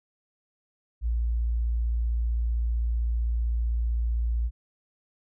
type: tone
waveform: sine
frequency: 57.8 Hz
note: A#1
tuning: 14 cents flat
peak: -23 dBFS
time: 1.01-4.51 s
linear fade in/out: 50 ms
effects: none